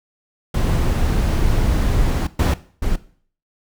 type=noise bursts at uneven times; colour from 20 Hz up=brown; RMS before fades=-17 dBFS; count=3; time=0.54-2.27 / 2.39-2.54 / 2.82-2.96 s; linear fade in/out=5 ms; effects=noise-tail reverb RT60 0.5 s tail -17 dB re dry

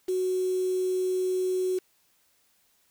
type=tone with quantisation; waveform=sine; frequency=370 Hz; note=F#4; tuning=in tune; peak=-24 dBFS; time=0.08-1.79 s; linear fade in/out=10 ms; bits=7; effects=white hiss -67 dBFS RMS until 2.9 s

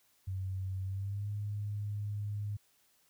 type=tone with pitch glide; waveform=sine; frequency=94.8 to 103.38 Hz; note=F#2 to G#2; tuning=+43 to -7 cents; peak=-34 dBFS; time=0.27-2.57 s; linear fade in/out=10 ms; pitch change=+150 cents; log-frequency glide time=0.83-1.3 s; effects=white hiss -70 dBFS RMS until 3.09 s

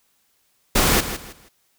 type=noise with echo; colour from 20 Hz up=pink; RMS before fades=-17 dBFS; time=0.75-1.01 s; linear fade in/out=10 ms; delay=160 ms; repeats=3; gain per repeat=-11 dB; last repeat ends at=1.49 s; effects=white hiss -65 dBFS RMS until 1.78 s

